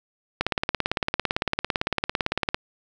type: click train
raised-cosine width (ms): 0.3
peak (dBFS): -6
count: 39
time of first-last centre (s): 0.41-2.545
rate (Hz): 17.8
effects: none